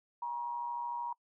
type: tone with amplitude modulation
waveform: sine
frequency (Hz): 952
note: A#5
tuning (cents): +36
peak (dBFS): -32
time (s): 0.22-1.13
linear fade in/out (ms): 5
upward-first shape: sine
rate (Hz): 133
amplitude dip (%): 50
effects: noise-tail reverb RT60 0.1 s tail -25 dB re dry